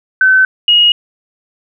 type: tone pair in turn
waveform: sine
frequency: 1526 / 2881 Hz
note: G6 / F#7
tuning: -47 / -47 cents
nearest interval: major seventh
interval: 1100 cents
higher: second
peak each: -5 dBFS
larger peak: neither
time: 0.21-0.45 / 0.68-0.92 s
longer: neither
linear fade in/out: 2 ms
effects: none